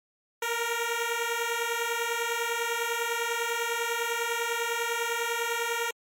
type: beating tone pair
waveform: 10% pulse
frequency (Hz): 462.1 / 472.1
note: A#4 / A#4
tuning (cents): -15 / +22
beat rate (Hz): 10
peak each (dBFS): -22 / -22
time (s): 0.42-5.91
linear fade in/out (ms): 5
effects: MP3 64 kbps